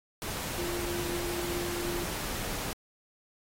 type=tone in noise; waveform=sine; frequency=348.4 Hz; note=F4; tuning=4 cents flat; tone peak=-34 dBFS; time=0.58-2.04 s; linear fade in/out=0 ms; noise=pink; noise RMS=-36 dBFS; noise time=0.22-2.73 s; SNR=-1 dB; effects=AAC 48 kbps